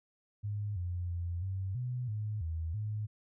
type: tone with pitch steps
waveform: sine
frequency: 103.5 / 88.5 / 86.6 / 95.4 / 124.4 / 106.4 / 81.2 / 106.4 Hz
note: G#2 / F2 / F2 / G2 / B2 / G#2 / E2 / G#2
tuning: -5 / +23 / -14 / -47 / +13 / +42 / -26 / +42 cents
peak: -33 dBFS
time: 0.43-3.07 s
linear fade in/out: 20 ms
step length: 330 ms
effects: none